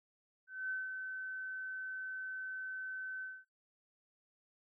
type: tone with ADSR envelope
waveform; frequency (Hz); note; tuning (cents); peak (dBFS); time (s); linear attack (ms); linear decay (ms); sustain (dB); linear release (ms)
sine; 1526; G6; -47; -35; 0.47-3.45; 230; 180; -5; 230
effects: noise-tail reverb RT60 0.2 s tail -20 dB re dry